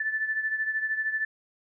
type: beating tone pair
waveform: sine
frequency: 1752 / 1765 Hz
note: A6 / A6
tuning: -8 / +5 cents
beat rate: 13 Hz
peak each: -27 / -33 dBFS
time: 0-1.25 s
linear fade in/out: 5 ms
effects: none